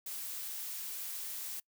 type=noise; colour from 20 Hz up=blue; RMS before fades=-41 dBFS; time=0.06-1.6 s; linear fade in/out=5 ms; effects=noise-tail reverb RT60 0.1 s tail -25 dB re dry